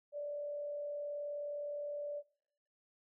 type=tone with frequency modulation; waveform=sine; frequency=583 Hz; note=D5; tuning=13 cents flat; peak=-38 dBFS; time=0.12-2.23 s; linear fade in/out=50 ms; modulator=39.3 Hz; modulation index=0.26; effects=noise-tail reverb RT60 0.8 s tail -26 dB re dry